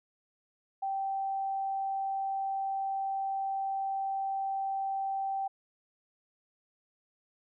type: tone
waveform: sine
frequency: 779 Hz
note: G5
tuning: 11 cents flat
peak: -30 dBFS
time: 0.82-5.48 s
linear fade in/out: 10 ms
effects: none